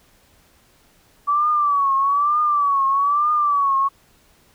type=tone with vibrato; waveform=sine; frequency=1147 Hz; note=D6; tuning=41 cents flat; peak=-15 dBFS; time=1.27-3.89 s; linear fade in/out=20 ms; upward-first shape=triangle; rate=1.1 Hz; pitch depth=110 cents each way; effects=pink hiss -56 dBFS RMS until 4.54 s